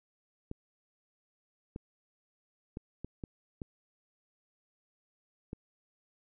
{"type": "clicks", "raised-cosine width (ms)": 3, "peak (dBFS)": -26, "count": 7, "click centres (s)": [0.514, 1.761, 2.771, 3.046, 3.238, 3.618, 5.531], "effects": []}